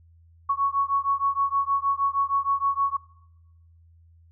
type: beating tone pair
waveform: sine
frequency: 1108 / 1114.4 Hz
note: C#6 / C#6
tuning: -1 / +9 cents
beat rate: 6.4 Hz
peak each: -24 dBFS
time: 0.49-2.97 s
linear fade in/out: 10 ms
effects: noise-tail reverb RT60 0.9 s tail -21 dB re dry + added 83 Hz sine -52 dBFS peak until 4.31 s